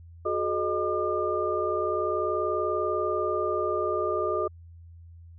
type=tone cluster; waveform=sine; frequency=368 / 428.4 / 615 / 1202 Hz; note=F#4 / A4 / D#5 / D6; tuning=-9 / -46 / -20 / +40 cents; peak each=-30 dBFS; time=0.25-4.48 s; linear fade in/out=10 ms; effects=added 84 Hz sine -45 dBFS peak until 5.38 s